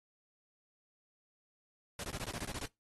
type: noise bursts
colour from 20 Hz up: pink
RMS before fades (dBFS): -41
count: 10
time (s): 1.99-2.658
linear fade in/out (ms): 2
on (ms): 47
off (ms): 22
effects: noise-tail reverb RT60 0.2 s tail -23 dB re dry + AAC 32 kbps